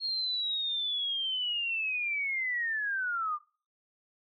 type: linear sweep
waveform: sine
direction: down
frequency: 4281 to 1174.7 Hz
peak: -29 dBFS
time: 0-3.39 s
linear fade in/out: 50 ms
effects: noise-tail reverb RT60 0.4 s tail -23 dB re dry